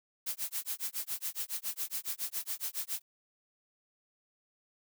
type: noise with tremolo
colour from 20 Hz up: blue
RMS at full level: -34 dBFS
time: 0.26-3.02 s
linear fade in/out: 10 ms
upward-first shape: sine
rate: 7.2 Hz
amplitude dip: 100%
effects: none